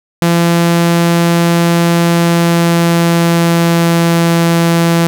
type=tone with pitch glide; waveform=sawtooth; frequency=170 to 168.24 Hz; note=F3 to E3; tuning=-46 to +36 cents; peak=-4 dBFS; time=0.22-5.07 s; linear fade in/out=0 ms; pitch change=-18 cents; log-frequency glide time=2.05-4.39 s; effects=none